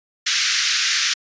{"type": "band-pass noise", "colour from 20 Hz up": "white", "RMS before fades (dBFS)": -20, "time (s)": [0.26, 1.14], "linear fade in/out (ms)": 10, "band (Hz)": [1400, 6400], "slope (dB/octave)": 48, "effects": ["resampled to 16000 Hz"]}